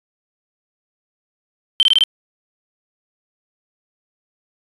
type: tone bursts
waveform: triangle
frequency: 3110 Hz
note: G7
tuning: 14 cents flat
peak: -6 dBFS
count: 5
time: 1.8-2.037 s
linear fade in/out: 0 ms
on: 29 ms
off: 23 ms
effects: tanh soft clip ceiling -6 dBFS + resampled to 24000 Hz